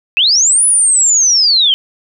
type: linear two-way sweep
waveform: sine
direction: up then down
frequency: 2489 to 10040 to 3014 Hz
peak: -7 dBFS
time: 0.17-1.74 s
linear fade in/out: 0 ms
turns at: 0.65 s
effects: none